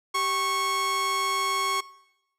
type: tone pair together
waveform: sawtooth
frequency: 388.9 / 1100 Hz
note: G4 / C#6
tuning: -14 / -14 cents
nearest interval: octave + tritone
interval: 1800 cents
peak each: -31 / -20 dBFS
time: 0.14-1.81 s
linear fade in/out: 10 ms
effects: noise-tail reverb RT60 0.9 s tail -21 dB re dry + low-pass 11000 Hz 12 dB/octave